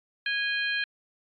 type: harmonic tone with a mistuned harmonic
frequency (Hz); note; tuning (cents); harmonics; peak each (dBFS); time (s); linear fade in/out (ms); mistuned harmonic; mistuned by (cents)
825; G#5; -12; 2 / 3 / 4 / 5; -28 / -32 / -34 / -36; 0.26-0.84; 2; 4; -66
effects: AAC 64 kbps